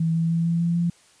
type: tone with pitch steps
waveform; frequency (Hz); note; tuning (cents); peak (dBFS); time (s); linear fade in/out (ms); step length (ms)
sine; 163.4 / 165.01 / 166.64 / 168.29 / 169.95 / 171.62; E3 / E3 / E3 / E3 / F3 / F3; -15 / +2 / +19 / +36 / -47 / -30; -19; 0-0.9; 5; 150
effects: white hiss -56 dBFS RMS until 1.2 s + resampled to 22050 Hz